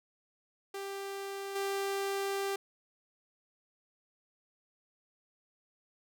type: tone with level steps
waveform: sawtooth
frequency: 394.2 Hz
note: G4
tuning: 10 cents sharp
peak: -34 / -28 dBFS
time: 0.74-2.56 s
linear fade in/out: 5 ms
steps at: 1.55 s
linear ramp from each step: 10 ms
effects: none